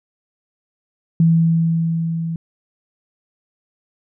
sine tone with level ramp, 164.81 Hz, E3, in tune, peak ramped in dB -9 to -21 dBFS, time 1.2-2.36 s, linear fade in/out 2 ms, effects none

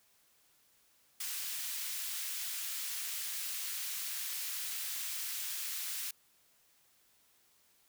white high-pass noise, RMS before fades -39 dBFS, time 1.2-6.11 s, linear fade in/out 5 ms, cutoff 1800 Hz, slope 12 dB/octave, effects white hiss -69 dBFS RMS until 7.88 s

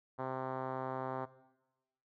5% pulse tone with low-pass filter, 130.81 Hz, C3, in tune, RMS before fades -39 dBFS, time 0.18-1.26 s, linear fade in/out 20 ms, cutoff 960 Hz, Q 1.3, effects noise-tail reverb RT60 1.0 s tail -17 dB re dry

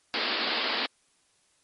white band-pass noise, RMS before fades -29 dBFS, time 0.14-0.86 s, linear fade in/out 0 ms, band 210 to 4800 Hz, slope 96 dB/octave, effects white hiss -67 dBFS RMS until 1.63 s + MP3 48 kbps

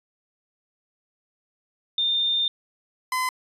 sine / 30% pulse tone pair in turn, 3616 / 1020.3 Hz, A7 / C6, +47 / -44 cents, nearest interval octave + minor seventh, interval 2191 cents, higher first, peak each -20 dBFS, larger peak neither, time 1.98-2.48 / 3.12-3.29 s, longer first, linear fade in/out 2 ms, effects resampled to 32000 Hz

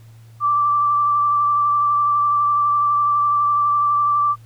sine tone with vibrato, 1170 Hz, D6, 7 cents flat, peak -14 dBFS, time 0.4-4.36 s, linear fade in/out 50 ms, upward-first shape sine, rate 12 Hz, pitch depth 15 cents each way, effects added 113 Hz sine -41 dBFS peak until 4.45 s + pink hiss -56 dBFS RMS until 4.45 s

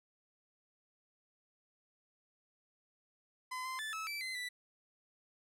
30% pulse tone with pitch steps, 1019 / 1037 / 1748 / 1300 / 2325 / 2054 / 1975 Hz, C6 / C6 / A6 / E6 / D7 / C7 / B6, -46 / -16 / -12 / -24 / -18 / -33 / 0 cents, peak -36 dBFS, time 3.51-4.49 s, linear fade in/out 10 ms, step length 140 ms, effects low-pass 12000 Hz 12 dB/octave

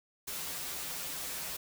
white noise with comb filter, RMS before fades -39 dBFS, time 0.27-1.57 s, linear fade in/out 10 ms, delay 8.9 ms, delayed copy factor -0.9, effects none

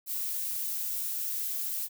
violet noise, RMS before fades -33 dBFS, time 0.06-1.89 s, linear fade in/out 50 ms, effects none

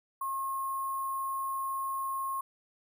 sine tone with sample-and-hold, 1076 Hz, C6, 48 cents sharp, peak -31 dBFS, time 0.21-2.41 s, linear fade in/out 5 ms, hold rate 11025 Hz, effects none

